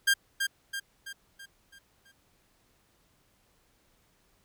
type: tone with echo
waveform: sawtooth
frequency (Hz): 1601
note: G6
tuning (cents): +36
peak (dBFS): -17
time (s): 0.07-0.14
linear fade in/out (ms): 10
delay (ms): 330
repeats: 6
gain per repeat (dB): -6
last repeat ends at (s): 2.12
effects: pink hiss -68 dBFS RMS until 4.44 s